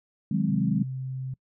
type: chord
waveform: sine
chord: Ab dominant seventh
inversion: second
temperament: equal with one note detuned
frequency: 155.56 / 185 / 206.9 / 261.6 Hz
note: Eb3 / Gb3 / Ab3 / C4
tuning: 0 / 0 / -6 / 0 cents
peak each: -28 / -27 / -26 / -32 dBFS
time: 0.31-0.83 s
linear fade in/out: 5 ms
type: tone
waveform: sine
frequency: 130.9 Hz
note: C3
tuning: 1 cent sharp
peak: -30 dBFS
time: 0.49-1.34 s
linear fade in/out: 5 ms
effects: noise-tail reverb RT60 0.1 s tail -25 dB re dry